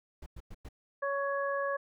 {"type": "noise bursts", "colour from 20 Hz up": "brown", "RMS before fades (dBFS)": -44, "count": 4, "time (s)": [0.22, 0.688], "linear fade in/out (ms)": 5, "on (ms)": 42, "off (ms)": 100}
{"type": "harmonic tone", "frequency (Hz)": 558, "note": "C#5", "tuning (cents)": 11, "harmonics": [1, 2, 3], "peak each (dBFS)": [-32, -35, -37], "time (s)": [1.02, 1.77], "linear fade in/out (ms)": 10}
{"effects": []}